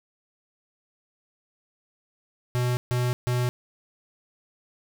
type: tone bursts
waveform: square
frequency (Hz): 123.6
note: B2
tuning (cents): +2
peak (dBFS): -23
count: 3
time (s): 2.55-3.49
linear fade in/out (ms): 0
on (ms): 220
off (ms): 140
effects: none